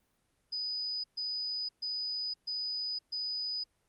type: tone bursts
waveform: sine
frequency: 4978 Hz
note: D#8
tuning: in tune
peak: -33 dBFS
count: 5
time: 0.52-3.64 s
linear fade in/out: 10 ms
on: 520 ms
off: 130 ms
effects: pink hiss -75 dBFS RMS until 3.88 s + Opus 32 kbps